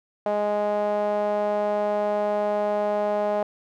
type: tone with band-pass filter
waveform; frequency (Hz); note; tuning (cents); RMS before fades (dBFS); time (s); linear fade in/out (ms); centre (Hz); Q
sawtooth; 207.7; G#3; 0; -24; 0.26-3.43; 2; 680; 4.2
effects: none